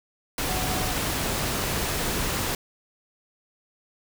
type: tone in noise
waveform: sine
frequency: 741 Hz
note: F#5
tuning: 2 cents sharp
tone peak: -33 dBFS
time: 0.49-0.92 s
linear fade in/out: 2 ms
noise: pink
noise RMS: -27 dBFS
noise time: 0.38-2.55 s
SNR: -9 dB
effects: none